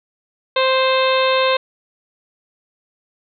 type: harmonic tone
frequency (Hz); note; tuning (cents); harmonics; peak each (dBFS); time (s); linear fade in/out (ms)
523.3; C5; 0; 1 / 2 / 3 / 4 / 5 / 6 / 7 / 8; -16 / -19 / -26 / -27 / -24 / -30 / -24 / -29; 0.56-1.57; 5
effects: none